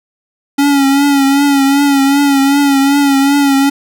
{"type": "tone with vibrato", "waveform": "square", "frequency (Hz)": 278.8, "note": "C#4", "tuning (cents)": 10, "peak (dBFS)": -8, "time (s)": [0.58, 3.7], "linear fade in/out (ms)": 10, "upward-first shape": "triangle", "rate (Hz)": 2.6, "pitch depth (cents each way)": 51, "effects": []}